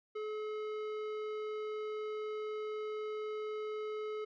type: tone with tanh clipping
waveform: sine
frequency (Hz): 428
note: A4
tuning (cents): -48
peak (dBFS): -39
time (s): 0.15-4.25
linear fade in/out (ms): 10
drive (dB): 14
effects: none